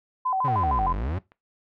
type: tone with vibrato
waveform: sine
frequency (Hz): 880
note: A5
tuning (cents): 0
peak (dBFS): -22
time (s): 0.25-0.93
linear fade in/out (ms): 10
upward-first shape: square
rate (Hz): 6.5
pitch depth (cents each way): 250
type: exponential two-way sweep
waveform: 40% pulse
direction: down then up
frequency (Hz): 146.83 to 41.2 to 99.7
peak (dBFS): -25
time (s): 0.44-1.19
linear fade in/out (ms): 10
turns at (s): 0.9
type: click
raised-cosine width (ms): 0.3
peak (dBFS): -32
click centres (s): 1.319
effects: noise-tail reverb RT60 0.2 s tail -19 dB re dry + low-pass 2000 Hz 12 dB/octave